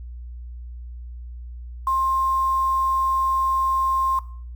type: tone with quantisation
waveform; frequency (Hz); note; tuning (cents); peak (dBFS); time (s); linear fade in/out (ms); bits
sine; 1060; C6; +22; -18; 1.87-4.19; 2; 7
effects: noise-tail reverb RT60 0.5 s tail -19 dB re dry + added 60 Hz sine -33 dBFS peak until 4.55 s